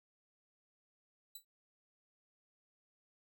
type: tone with exponential decay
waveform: 10% pulse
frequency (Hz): 3966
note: B7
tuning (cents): +7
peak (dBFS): -36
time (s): 1.35-1.45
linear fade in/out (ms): 5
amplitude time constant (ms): 20
effects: none